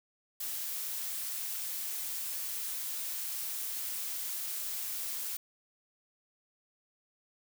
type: noise with amplitude modulation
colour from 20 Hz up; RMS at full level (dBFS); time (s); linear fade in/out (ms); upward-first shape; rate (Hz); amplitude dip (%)
blue; -36; 0.4-5.37; 5; sine; 291; 25
effects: none